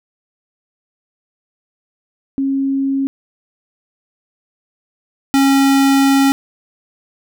sine / square tone pair in turn, 272.1 / 273.6 Hz, C#4 / C#4, -32 / -23 cents, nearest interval unison, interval 9 cents, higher second, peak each -14 / -10 dBFS, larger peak second, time 2.38-3.07 / 5.34-6.32 s, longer second, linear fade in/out 0 ms, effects none

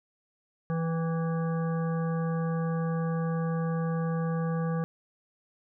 harmonic tone with a mistuned harmonic, 164.81 Hz, E3, in tune, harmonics 1 / 3 / 5 / 7 / 9 / 10, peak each -27 / -35 / -42 / -41 / -50 / -47 dBFS, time 0.7-4.84 s, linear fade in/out 0 ms, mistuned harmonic 5, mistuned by -41 cents, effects none

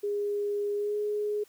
sine tone with pitch glide, 409.9 to 417.8 Hz, G#4 to G#4, -23 to +10 cents, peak -27 dBFS, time 0.03-1.44 s, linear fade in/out 10 ms, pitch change +33 cents, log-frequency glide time 0.75-0.96 s, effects white hiss -61 dBFS RMS until 1.48 s + high-pass 80 Hz 12 dB/octave

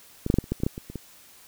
clicks, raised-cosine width 3 ms, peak -14 / -7 / -8 / -7 / -29 / -12 / -29 / -10 / -11 / -21 / -25 / -19 dBFS, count 12, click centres 0.264 / 0.301 / 0.341 / 0.386 / 0.441 / 0.52 / 0.602 / 0.635 / 0.665 / 0.779 / 0.9 / 0.957 s, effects white hiss -52 dBFS RMS until 1.47 s

